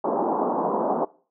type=band-pass noise; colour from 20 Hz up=white; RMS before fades=-24 dBFS; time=0.04-1.05 s; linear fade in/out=5 ms; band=190 to 1000 Hz; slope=48 dB/octave; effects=noise-tail reverb RT60 0.4 s tail -21 dB re dry